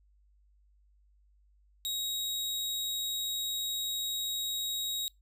sawtooth tone, 3797 Hz, A#7, 31 cents sharp, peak -29 dBFS, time 1.85-5.08 s, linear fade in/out 0 ms, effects noise-tail reverb RT60 0.2 s tail -25 dB re dry + added 50 Hz sine -62 dBFS peak until 5.21 s

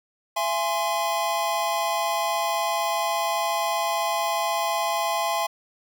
square chord, E augmented, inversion none, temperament equal with one note detuned, 674.3 / 830.6 / 1046.5 Hz, E5 / G#5 / B#5, +39 / 0 / 0 cents, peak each -28 dBFS, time 0.36-5.47 s, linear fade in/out 10 ms, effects none

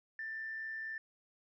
sine tone with amplitude modulation, 1778 Hz, A6, 18 cents sharp, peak -37 dBFS, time 0.19-0.98 s, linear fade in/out 2 ms, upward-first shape sine, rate 124 Hz, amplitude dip 30%, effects tanh soft clip ceiling -33 dBFS

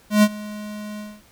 square tone with ADSR envelope, 210.1 Hz, G#3, 20 cents sharp, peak -10 dBFS, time 0.1-1.22 s, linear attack 130 ms, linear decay 50 ms, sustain -21 dB, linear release 230 ms, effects pink hiss -54 dBFS RMS until 1.31 s

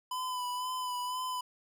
square tone with vibrato, 1002 Hz, B5, 25 cents sharp, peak -34 dBFS, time 0.11-1.41 s, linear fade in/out 5 ms, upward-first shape sine, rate 2 Hz, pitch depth 28 cents each way, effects none

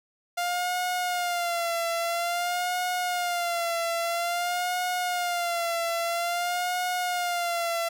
sawtooth tone with vibrato, 698.5 Hz, F5, in tune, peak -22 dBFS, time 0.37-7.89 s, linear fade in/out 10 ms, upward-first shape sine, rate 0.5 Hz, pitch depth 61 cents each way, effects none

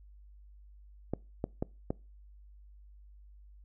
clicks, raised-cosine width 2 ms, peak -18 dBFS, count 4, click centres 1.136 / 1.441 / 1.625 / 1.905 s, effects noise-tail reverb RT60 0.3 s tail -24 dB re dry + added 50 Hz sine -52 dBFS peak until 3.64 s

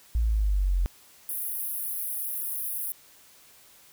sine exponential sweep, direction down, 58.27 to 43.15 Hz, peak -21 dBFS, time 0.15-0.86 s, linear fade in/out 0 ms
pink high-pass noise, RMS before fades -32 dBFS, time 1.29-2.92 s, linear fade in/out 0 ms, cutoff 10000 Hz, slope 96 dB/octave
effects white hiss -55 dBFS RMS until 3.92 s

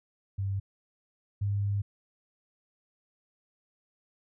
sine tone pair in turn, 98 / 100.99 Hz, G2 / G#2, 0 / -48 cents, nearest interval minor second, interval 52 cents, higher second, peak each -28 / -26 dBFS, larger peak second, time 0.38-0.6 / 1.41-1.82 s, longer second, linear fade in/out 10 ms, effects none

